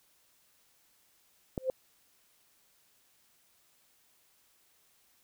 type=tone with exponential growth; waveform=sine; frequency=520 Hz; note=C5; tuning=11 cents flat; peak=-23 dBFS; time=1.57-1.7 s; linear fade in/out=1 ms; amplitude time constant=27 ms
type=click; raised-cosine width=2 ms; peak=-19 dBFS; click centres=1.578 s
effects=white hiss -68 dBFS RMS until 5.23 s